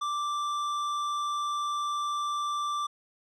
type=tone with tanh clipping; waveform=sine; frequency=1174.7 Hz; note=D6; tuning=in tune; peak=-30 dBFS; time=0.01-2.87 s; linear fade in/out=10 ms; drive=12 dB; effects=none